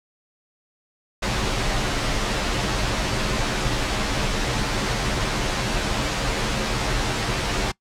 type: noise with comb filter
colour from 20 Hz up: pink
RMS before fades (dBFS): -23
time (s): 1.22-7.72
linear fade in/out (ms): 10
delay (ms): 12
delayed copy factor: -0.8
effects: noise-tail reverb RT60 0.1 s tail -22 dB re dry + low-pass 6000 Hz 12 dB/octave